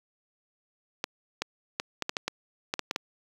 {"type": "clicks", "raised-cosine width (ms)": 0.2, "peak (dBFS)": -11, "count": 11, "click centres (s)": [1.041, 1.42, 1.799, 2.023, 2.094, 2.168, 2.28, 2.739, 2.793, 2.911, 2.961], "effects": ["high-pass 150 Hz 12 dB/octave", "7-bit"]}